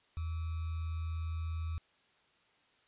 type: tone with sample-and-hold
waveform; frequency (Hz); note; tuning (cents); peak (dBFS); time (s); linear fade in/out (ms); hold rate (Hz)
sine; 81.4; E2; -21; -34; 0.17-1.78; 0; 1225
effects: white hiss -69 dBFS RMS until 2.87 s + resampled to 8000 Hz